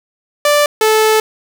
sawtooth tone pair in turn, 587.3 / 435.7 Hz, D5 / A4, 0 / -17 cents, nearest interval perfect fourth, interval 517 cents, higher first, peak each -5 dBFS, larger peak neither, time 0.45-0.66 / 0.81-1.2 s, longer second, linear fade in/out 2 ms, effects none

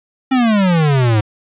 square exponential sweep, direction down, 269.4 to 103.5 Hz, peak -11 dBFS, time 0.31-1.21 s, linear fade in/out 10 ms, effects resampled to 8000 Hz + 7-bit

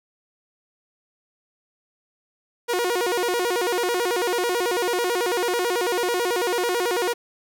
sawtooth tone with vibrato, 415.3 Hz, G#4, in tune, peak -17 dBFS, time 2.68-7.14 s, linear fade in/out 20 ms, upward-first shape square, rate 9.1 Hz, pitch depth 240 cents each way, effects none

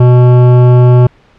sine tone with hard clipping, 123.7 Hz, B2, 3 cents sharp, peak -4 dBFS, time 0-1.07 s, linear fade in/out 5 ms, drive 14 dB, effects pink hiss -46 dBFS RMS until 1.38 s + low-pass 3000 Hz 12 dB/octave

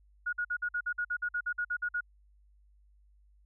sine tone bursts, 1446 Hz, F#6, 40 cents flat, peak -29 dBFS, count 15, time 0.26-2.009 s, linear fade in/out 10 ms, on 69 ms, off 51 ms, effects added 50 Hz sine -60 dBFS peak until 3.45 s

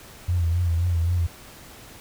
sine tone with vibrato, 85.8 Hz, F2, 30 cents flat, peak -19 dBFS, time 0.28-1.27 s, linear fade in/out 10 ms, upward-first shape sine, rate 3.8 Hz, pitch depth 64 cents each way, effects pink hiss -45 dBFS RMS until 2 s

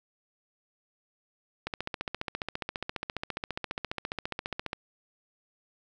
click train, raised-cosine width 0.3 ms, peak -16 dBFS, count 46, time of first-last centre 1.67-4.731 s, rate 14.7 Hz, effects none

